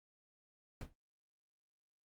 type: noise with exponential decay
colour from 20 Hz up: brown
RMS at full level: -37 dBFS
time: 0.81-0.94 s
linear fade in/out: 1 ms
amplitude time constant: 28 ms
effects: Opus 48 kbps